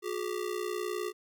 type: ring-modulated tone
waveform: square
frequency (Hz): 392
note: G4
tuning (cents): 0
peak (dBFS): -30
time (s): 0.02-1.13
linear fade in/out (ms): 50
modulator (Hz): 29.9
effects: none